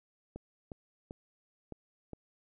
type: clicks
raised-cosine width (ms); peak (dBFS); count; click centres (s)
2; -29; 5; 0.36 / 0.718 / 1.109 / 1.723 / 2.133
effects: none